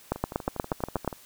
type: two click trains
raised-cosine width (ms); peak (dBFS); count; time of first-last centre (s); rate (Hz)
1; -22 / -11; 13 / 9; 0.16-1.128 / 0.12-1.077; 12.4 / 8.36
effects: white hiss -53 dBFS RMS until 1.25 s